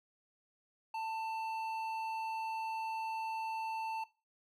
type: tone with hard clipping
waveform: triangle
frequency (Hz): 890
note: A5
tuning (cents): +20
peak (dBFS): -38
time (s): 0.94-4.04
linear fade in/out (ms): 5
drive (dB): 12
effects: noise-tail reverb RT60 0.3 s tail -18 dB re dry